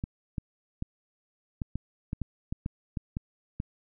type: clicks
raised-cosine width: 5 ms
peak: -19 dBFS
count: 12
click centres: 0.039 / 0.382 / 0.824 / 1.618 / 1.756 / 2.131 / 2.217 / 2.525 / 2.661 / 2.972 / 3.169 / 3.601 s
effects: none